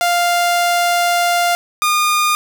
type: tone pair in turn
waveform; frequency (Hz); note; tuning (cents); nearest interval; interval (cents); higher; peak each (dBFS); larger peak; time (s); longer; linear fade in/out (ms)
sawtooth; 698.5 / 1217.4; F5 / D#6; 0 / -38; minor seventh; 962; second; -9; neither; 0.01-1.55 / 1.82-2.35; first; 0
effects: none